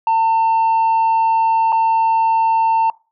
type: tone with dropouts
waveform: sine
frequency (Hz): 900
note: A5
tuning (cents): +39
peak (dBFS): -9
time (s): 0.07-2.9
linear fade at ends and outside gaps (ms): 2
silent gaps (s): 1.722-1.726
effects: noise-tail reverb RT60 0.3 s tail -23 dB re dry + tanh soft clip ceiling -11 dBFS